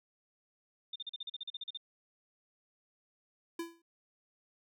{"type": "tone bursts", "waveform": "sine", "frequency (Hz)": 3616, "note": "A7", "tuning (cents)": 47, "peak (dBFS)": -38, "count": 13, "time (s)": [0.93, 1.774], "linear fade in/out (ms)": 5, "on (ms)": 28, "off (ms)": 40}
{"type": "tone with exponential decay", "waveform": "square", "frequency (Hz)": 335.6, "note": "E4", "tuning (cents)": 31, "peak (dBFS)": -34, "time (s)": [3.59, 3.82], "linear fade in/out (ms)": 5, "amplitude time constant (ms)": 49}
{"effects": []}